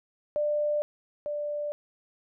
sine tone pair in turn, 594 / 589.6 Hz, D5 / D5, +20 / +7 cents, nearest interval unison, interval 13 cents, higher first, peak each -24 / -29 dBFS, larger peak first, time 0.36-0.82 / 1.26-1.72 s, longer neither, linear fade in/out 0 ms, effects none

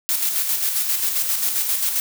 blue noise with tremolo, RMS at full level -20 dBFS, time 0.09-2 s, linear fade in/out 0 ms, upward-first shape square, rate 7.5 Hz, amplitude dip 40%, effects none

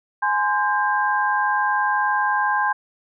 sine tone cluster, 837 / 1035 / 1594 Hz, G#5 / C6 / G6, +13 / -19 / +28 cents, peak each -22 dBFS, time 0.22-2.73 s, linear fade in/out 10 ms, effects none

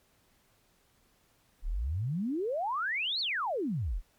sine exponential two-way sweep, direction up then down, 31.08 to 4558 to 31.08 Hz, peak -29 dBFS, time 1.62-4.02 s, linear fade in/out 50 ms, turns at 3.2 s, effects pink hiss -68 dBFS RMS until 4.18 s + MP3 96 kbps

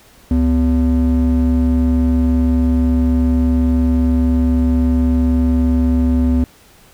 triangle ring-modulated tone, 159.7 Hz, D#3, 45 cents sharp, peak -6 dBFS, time 0.31-6.44 s, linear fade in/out 2 ms, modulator 89.7 Hz, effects pink hiss -47 dBFS RMS until 6.93 s

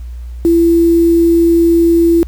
sine tone with quantisation, 336.3 Hz, E4, 35 cents sharp, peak -6 dBFS, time 0.45-2.23 s, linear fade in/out 0 ms, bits 5, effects added 60 Hz sine -23 dBFS peak until 2.27 s + pink hiss -50 dBFS RMS until 2.27 s

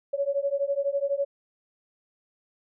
sine beating tone pair, 554.4 / 566.4 Hz, C#5 / C#5, 0 / +37 cents, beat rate 12 Hz, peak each -27 dBFS, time 0.13-1.25 s, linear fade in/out 10 ms, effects none

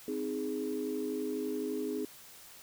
sine chord, Ab major, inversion first, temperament just, 259.6 / 311.5 / 415.3 Hz, C4 / Eb4 / Ab4, -13 / +2 / 0 cents, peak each -37 / -37 / -35 dBFS, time 0.08-2.05 s, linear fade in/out 2 ms, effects tanh soft clip ceiling -24 dBFS + white hiss -53 dBFS RMS until 2.62 s

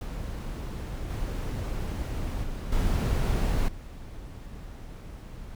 brown noise with level steps, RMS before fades -34 / -31 / -34 / -25 / -41 dBFS, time 0.01-5.55 s, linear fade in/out 2 ms, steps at 1.1 / 2.43 / 2.72 / 3.68 s, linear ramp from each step 5 ms, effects none

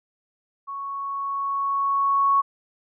sine tone with level ramp, 1108.7 Hz, C#6, in tune, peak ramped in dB -30 to -15 dBFS, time 0.67-2.42 s, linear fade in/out 20 ms, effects none

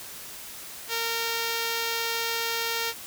5% pulse tone, 460.6 Hz, A#4, 21 cents flat, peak -15 dBFS, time 0.88-2.94 s, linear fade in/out 50 ms, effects white hiss -41 dBFS RMS until 3.06 s

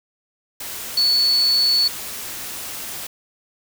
sine tone in noise, 4435 Hz, C#8, in tune, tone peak -14 dBFS, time 0.97-1.88 s, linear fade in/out 5 ms, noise white, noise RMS -31 dBFS, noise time 0.6-3.07 s, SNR +14 dB, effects none

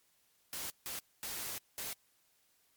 white noise bursts at uneven times, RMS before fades -41 dBFS, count 4, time 0.53-0.7 / 0.86-0.99 / 1.23-1.58 / 1.78-1.93 s, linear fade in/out 0 ms, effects white hiss -72 dBFS RMS until 2.76 s + MP3 96 kbps

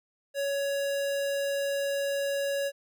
square tone, 559 Hz, C#5, 14 cents sharp, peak -28 dBFS, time 0.34-2.72 s, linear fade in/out 50 ms, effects none

